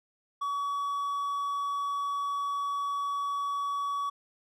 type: tone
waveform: triangle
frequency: 1133 Hz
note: C#6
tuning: 37 cents sharp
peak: -27 dBFS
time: 0.41-4.1 s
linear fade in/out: 10 ms
effects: none